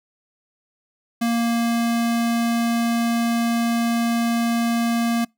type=tone; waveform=square; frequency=233.1 Hz; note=A#3; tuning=in tune; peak=-19 dBFS; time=1.21-5.25 s; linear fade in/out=10 ms; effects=noise-tail reverb RT60 0.2 s tail -26 dB re dry